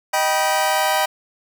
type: chord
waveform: sawtooth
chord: Eb augmented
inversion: none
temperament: just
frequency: 622.3 / 777.8 / 972.3 Hz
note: Eb5 / G5 / B5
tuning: 0 / -14 / -27 cents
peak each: -18 / -16 / -18 dBFS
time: 0.13-1.06 s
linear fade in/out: 10 ms
effects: none